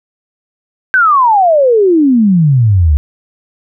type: exponential sweep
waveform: sine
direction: down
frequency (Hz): 1568 to 69.3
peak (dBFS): -5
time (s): 0.94-2.97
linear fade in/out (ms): 0
effects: none